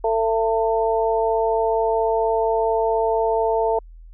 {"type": "harmonic tone", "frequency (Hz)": 224.3, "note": "A3", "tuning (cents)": 34, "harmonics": [2, 3, 4], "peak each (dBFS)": [-20, -22, -23], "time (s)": [0.04, 3.79], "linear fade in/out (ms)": 5, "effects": ["added 41 Hz sine -39 dBFS peak until 4.13 s"]}